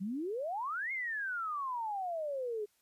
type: exponential two-way sweep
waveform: sine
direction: up then down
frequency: 179.1 to 2174 to 406.7 Hz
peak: -34 dBFS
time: 0-2.66 s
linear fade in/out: 20 ms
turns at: 0.92 s
effects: white hiss -73 dBFS RMS until 2.81 s + resampled to 32000 Hz